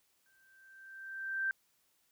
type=tone with exponential growth; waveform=sine; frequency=1566 Hz; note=G6; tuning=2 cents flat; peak=-29 dBFS; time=0.26-1.51 s; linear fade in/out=1 ms; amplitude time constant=270 ms; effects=white hiss -74 dBFS RMS until 2.11 s